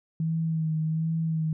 sine tone with vibrato, 160 Hz, D#3, 49 cents sharp, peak -24 dBFS, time 0.2-1.53 s, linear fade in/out 2 ms, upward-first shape sine, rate 1.3 Hz, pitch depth 31 cents each way, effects none

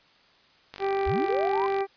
click train, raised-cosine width 0.2 ms, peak -21 dBFS, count 52, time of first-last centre 0.74-1.807 s, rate 47.8 Hz
harmonic tone, 392 Hz, G4, in tune, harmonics 1 / 2 / 3 / 4 / 5 / 6, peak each -25 / -29 / -38 / -44 / -42 / -43 dBFS, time 0.79-1.87 s, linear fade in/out 50 ms
sine linear sweep, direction up, 36.71 to 1056 Hz, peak -27 dBFS, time 1.06-1.67 s, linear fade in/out 10 ms
effects white hiss -59 dBFS RMS until 1.96 s + resampled to 11025 Hz

